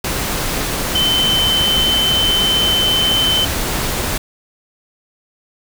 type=tone in noise; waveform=sine; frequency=3067 Hz; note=G7; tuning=38 cents flat; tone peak=-13 dBFS; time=0.95-3.45 s; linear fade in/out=5 ms; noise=pink; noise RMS=-20 dBFS; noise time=0.04-4.18 s; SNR=+4 dB; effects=none